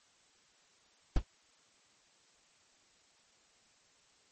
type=noise with exponential decay; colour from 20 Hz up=brown; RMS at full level=-19 dBFS; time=1.16-1.24 s; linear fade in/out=5 ms; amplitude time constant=16 ms; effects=white hiss -67 dBFS RMS until 4.31 s + MP3 32 kbps